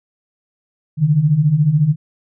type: beating tone pair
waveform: sine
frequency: 140 / 154 Hz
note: C#3 / D#3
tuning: +18 / -17 cents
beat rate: 14 Hz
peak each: -17 / -12 dBFS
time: 0.97-1.96 s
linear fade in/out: 50 ms
effects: none